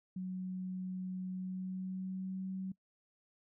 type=tone with pitch glide; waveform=sine; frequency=185.1 to 189.1 Hz; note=F#3 to F#3; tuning=+1 to +38 cents; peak=-37 dBFS; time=0.16-2.72 s; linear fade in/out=5 ms; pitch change=+37 cents; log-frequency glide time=1.3-2.5 s; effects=noise-tail reverb RT60 0.1 s tail -22 dB re dry